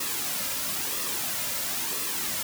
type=noise with flanger; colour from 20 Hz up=white; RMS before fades=-30 dBFS; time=0-2.43 s; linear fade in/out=5 ms; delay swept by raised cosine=1.3 to 2.7 ms; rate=1 Hz; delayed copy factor=-0.55; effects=none